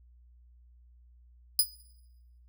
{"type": "tone with exponential decay", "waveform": "10% pulse", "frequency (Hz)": 4978, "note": "D#8", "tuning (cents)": 0, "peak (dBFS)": -10, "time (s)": [1.59, 1.71], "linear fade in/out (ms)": 2, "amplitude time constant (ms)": 24, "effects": ["noise-tail reverb RT60 1.0 s tail -20 dB re dry", "added 60 Hz sine -55 dBFS peak until 2.48 s"]}